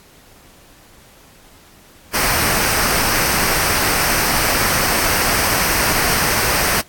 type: noise with comb filter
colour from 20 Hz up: pink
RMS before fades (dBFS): -17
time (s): 2.13-6.82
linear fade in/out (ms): 20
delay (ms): 0.28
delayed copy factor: -0.5
effects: pink hiss -47 dBFS RMS until 6.88 s + AAC 64 kbps